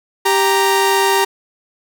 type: tone pair together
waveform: sawtooth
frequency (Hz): 392 / 932.3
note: G4 / A#5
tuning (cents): 0 / 0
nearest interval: octave + minor third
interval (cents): 1500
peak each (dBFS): -11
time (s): 0.25-1.25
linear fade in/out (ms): 10
effects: none